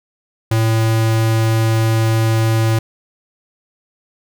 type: tone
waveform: square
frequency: 112.1 Hz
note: A2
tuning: 33 cents sharp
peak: -13 dBFS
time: 0.51-2.79 s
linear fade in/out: 5 ms
effects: none